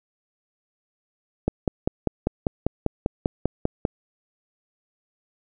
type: click train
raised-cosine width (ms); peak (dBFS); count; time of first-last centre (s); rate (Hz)
2; -7; 13; 1.48-3.852; 5.06
effects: none